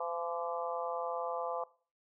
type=harmonic tone with a mistuned harmonic; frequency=170.6 Hz; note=F3; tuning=40 cents flat; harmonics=3 / 4 / 5 / 6 / 7; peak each=-39 / -40 / -41 / -42 / -42 dBFS; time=0-1.64 s; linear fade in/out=5 ms; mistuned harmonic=7; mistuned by=-33 cents; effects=noise-tail reverb RT60 0.4 s tail -20 dB re dry